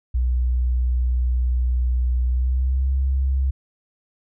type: tone with pitch glide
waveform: sine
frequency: 61.74 to 66.55 Hz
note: B1 to C2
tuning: 0 to +30 cents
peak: -17 dBFS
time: 0.14-3.51 s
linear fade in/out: 10 ms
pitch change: +130 cents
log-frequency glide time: 2.27-2.91 s
effects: none